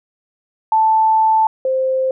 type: tone pair in turn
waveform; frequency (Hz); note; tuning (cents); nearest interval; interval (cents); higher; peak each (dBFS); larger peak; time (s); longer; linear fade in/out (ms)
sine; 880 / 523.3; A5 / C5; 0 / 0; major sixth; 900; first; -10 / -14; first; 0.72-1.47 / 1.65-2.11; first; 2
effects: none